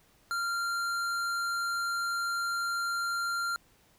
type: tone with hard clipping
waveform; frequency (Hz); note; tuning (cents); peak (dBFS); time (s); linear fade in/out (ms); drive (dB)
triangle; 1386; F6; -14; -31; 0.31-3.56; 0; 17
effects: pink hiss -64 dBFS RMS until 3.98 s